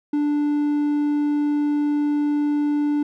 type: tone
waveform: triangle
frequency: 293.7 Hz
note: D4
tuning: in tune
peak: -16 dBFS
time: 0.13-3.03 s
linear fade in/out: 5 ms
effects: none